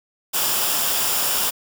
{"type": "noise with comb filter", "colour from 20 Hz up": "white", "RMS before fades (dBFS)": -21, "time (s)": [0.33, 1.51], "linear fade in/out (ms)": 20, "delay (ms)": 0.48, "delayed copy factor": -0.5, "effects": []}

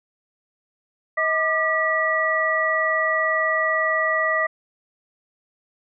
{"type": "tone cluster", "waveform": "sine", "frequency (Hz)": [636, 1198, 1940], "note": ["D#5", "D6", "B6"], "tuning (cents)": [38, 34, -31], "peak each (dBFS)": [-24, -24, -21], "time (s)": [1.17, 4.47], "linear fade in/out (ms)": 10, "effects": []}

